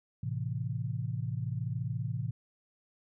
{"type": "chord", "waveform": "sine", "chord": "A minor", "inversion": "none", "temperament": "equal", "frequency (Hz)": [110, 130.81, 164.81], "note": ["A2", "C3", "E3"], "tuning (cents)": [0, 0, 0], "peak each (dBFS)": [-35, -35, -39], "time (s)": [0.23, 2.31], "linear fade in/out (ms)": 5, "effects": []}